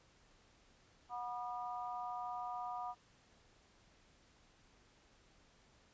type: harmonic tone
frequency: 243.3 Hz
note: B3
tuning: 26 cents flat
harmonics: 3 / 4 / 5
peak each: -43 / -45 / -47 dBFS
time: 1.09-2.95 s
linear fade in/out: 50 ms
effects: pink hiss -68 dBFS RMS until 5.93 s + resampled to 16000 Hz